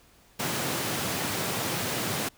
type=high-pass noise; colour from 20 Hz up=pink; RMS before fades=-30 dBFS; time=0.39-2.29 s; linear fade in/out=10 ms; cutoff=110 Hz; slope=24 dB/octave; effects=pink hiss -59 dBFS RMS until 2.37 s